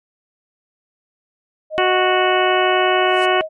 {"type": "tone with pitch glide", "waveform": "sine", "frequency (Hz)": [622.3, 630.3], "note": ["D#5", "D#5"], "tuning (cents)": [0, 22], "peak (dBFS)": -21, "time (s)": [1.7, 3.49], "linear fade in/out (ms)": 50, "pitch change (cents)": 22, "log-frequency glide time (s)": [2.07, 3.23]}
{"type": "harmonic tone", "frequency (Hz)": 369, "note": "F#4", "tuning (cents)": -5, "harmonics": [1, 2, 3, 4, 5, 6, 7, 8], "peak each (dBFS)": [-18, -19, -21, -23, -25, -26, -27, -24], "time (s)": [1.78, 3.41], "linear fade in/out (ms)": 0}
{"type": "noise with exponential growth", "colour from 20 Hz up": "blue", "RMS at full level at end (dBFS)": -31, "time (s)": [2.98, 3.25], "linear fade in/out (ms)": 0, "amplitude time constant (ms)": 58}
{"effects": ["MP3 48 kbps"]}